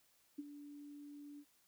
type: tone with ADSR envelope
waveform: sine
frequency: 290 Hz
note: D4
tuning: 22 cents flat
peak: -39 dBFS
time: 0.38-1.45 s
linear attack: 11 ms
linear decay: 28 ms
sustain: -11 dB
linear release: 61 ms
effects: white hiss -73 dBFS RMS until 1.67 s